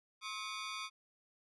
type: ring-modulated tone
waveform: 15% pulse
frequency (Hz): 1174.7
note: D6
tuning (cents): 0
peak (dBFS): -31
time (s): 0.21-0.9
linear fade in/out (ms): 50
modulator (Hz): 107
effects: resampled to 22050 Hz